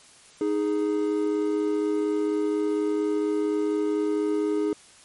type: tone pair together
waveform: triangle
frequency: 311.1 / 415.3 Hz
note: D#4 / G#4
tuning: 0 / 0 cents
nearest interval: perfect fourth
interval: 500 cents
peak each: -23 dBFS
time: 0.41-4.73 s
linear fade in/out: 2 ms
effects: white hiss -52 dBFS RMS until 5.04 s + MP3 48 kbps